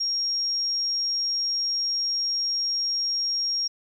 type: tone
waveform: sine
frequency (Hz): 5580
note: F8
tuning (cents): -2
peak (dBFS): -23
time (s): 0-3.68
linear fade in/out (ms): 10
effects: 10-bit